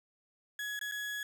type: tone with dropouts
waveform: 35% pulse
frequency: 1680 Hz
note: G#6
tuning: 19 cents sharp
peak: -34 dBFS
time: 0.59-1.23 s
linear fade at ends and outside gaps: 2 ms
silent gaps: 0.792-0.812 / 0.914-0.92 s
effects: none